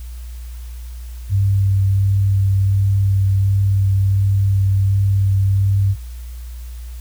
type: tone with vibrato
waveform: sine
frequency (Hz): 98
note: G2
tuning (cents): 0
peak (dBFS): -12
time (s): 1.29-5.96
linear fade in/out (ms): 50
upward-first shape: sine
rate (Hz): 1.4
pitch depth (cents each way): 12
effects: added 60 Hz sine -28 dBFS peak until 7 s + white hiss -47 dBFS RMS until 7 s